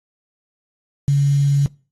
sine tone with quantisation, 141.3 Hz, C#3, 34 cents sharp, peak -12 dBFS, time 1.08-1.66 s, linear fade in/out 0 ms, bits 6, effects noise-tail reverb RT60 0.4 s tail -24 dB re dry + AAC 32 kbps

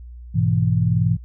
sine chord, E major, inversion first, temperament just, 103.01 / 123.61 / 164.81 Hz, G#2 / B2 / E3, -14 / +2 / 0 cents, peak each -20 dBFS, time 0.34-1.17 s, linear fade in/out 20 ms, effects noise-tail reverb RT60 0.1 s tail -25 dB re dry + added 60 Hz sine -35 dBFS peak until 1.24 s

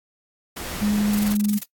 pink noise, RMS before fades -32 dBFS, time 0.56-1.35 s, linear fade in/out 10 ms
sine tone, 207.7 Hz, G#3, in tune, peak -18 dBFS, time 0.81-1.59 s, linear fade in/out 20 ms
blue noise bursts, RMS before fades -29 dBFS, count 12, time 1.13-1.635 s, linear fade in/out 5 ms, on 21 ms, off 23 ms
effects noise-tail reverb RT60 0.1 s tail -20 dB re dry + AAC 64 kbps

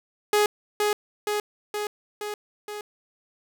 sawtooth tone with echo, 417.5 Hz, G#4, 9 cents sharp, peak -14 dBFS, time 0.33-0.46 s, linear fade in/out 2 ms, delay 470 ms, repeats 5, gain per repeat -3 dB, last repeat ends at 2.81 s, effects none

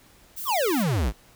violet noise, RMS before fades -34 dBFS, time 0.36-0.84 s, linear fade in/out 20 ms
square exponential sweep, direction down, 1244.5 to 46.25 Hz, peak -22 dBFS, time 0.45-1.13 s, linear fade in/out 50 ms
effects pink hiss -55 dBFS RMS until 1.35 s

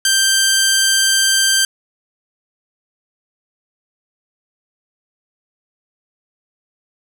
10% pulse tone, 1571 Hz, G6, 3 cents sharp, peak -3 dBFS, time 0.05-1.65 s, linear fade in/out 2 ms, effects none

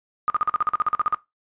sine tone bursts, 1229 Hz, D#6, 22 cents flat, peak -17 dBFS, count 14, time 0.28-1.145 s, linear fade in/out 0 ms, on 20 ms, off 45 ms, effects noise-tail reverb RT60 0.2 s tail -18 dB re dry + resampled to 8000 Hz

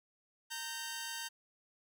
10% pulse tone pair together, 923 / 1554 Hz, A#5 / G6, -17 / -16 cents, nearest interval major sixth, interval 901 cents, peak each -35 / -33 dBFS, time 0.5-1.29 s, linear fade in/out 20 ms, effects none

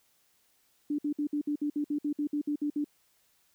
sine tone bursts, 293.8 Hz, D4, 1 cent sharp, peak -27 dBFS, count 14, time 0.9-2.844 s, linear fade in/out 5 ms, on 85 ms, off 58 ms, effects white hiss -69 dBFS RMS until 3.54 s

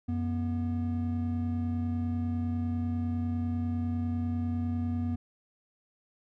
triangle tone pair together, 90.7 / 242.1 Hz, F#2 / B3, -34 / -34 cents, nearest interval octave + perfect fourth, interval 1700 cents, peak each -29 / -29 dBFS, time 0.08-5.16 s, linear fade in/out 10 ms, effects none

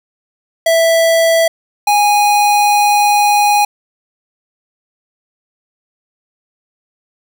square tone pair in turn, 659.3 / 825.9 Hz, E5 / G#5, 0 / -10 cents, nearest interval major third, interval 390 cents, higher second, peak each -9 dBFS, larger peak neither, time 0.66-1.48 / 1.87-3.65 s, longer second, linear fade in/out 5 ms, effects none

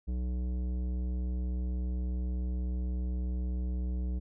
triangle tone with tanh clipping, 61.74 Hz, B1, in tune, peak -32 dBFS, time 0.07-4.2 s, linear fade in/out 20 ms, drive 17 dB, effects none

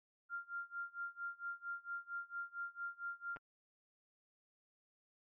sine tone with tremolo, 1393 Hz, F6, 5 cents flat, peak -39 dBFS, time 0.29-3.39 s, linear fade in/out 50 ms, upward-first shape sine, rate 4.4 Hz, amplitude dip 95%
clicks, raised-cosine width 0.5 ms, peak -37 dBFS, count 2, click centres 3.362 / 3.369 s
effects none

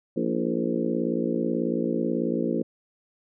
harmonic tone with a mistuned harmonic, 58.27 Hz, A#1, in tune, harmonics 3 / 4 / 5 / 6 / 7 / 8 / 9, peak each -32 / -28 / -31 / -30 / -33 / -32 / -34 dBFS, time 0.16-2.63 s, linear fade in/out 10 ms, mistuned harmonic 6, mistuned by -51 cents, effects none

